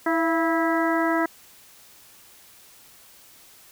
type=harmonic tone with a mistuned harmonic; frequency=326.5 Hz; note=E4; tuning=17 cents flat; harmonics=1 / 2 / 3 / 4 / 5 / 6; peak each=-23 / -26 / -28 / -29 / -30 / -31 dBFS; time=0.06-1.26 s; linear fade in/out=5 ms; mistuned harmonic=2; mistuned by=+49 cents; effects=white hiss -51 dBFS RMS until 3.71 s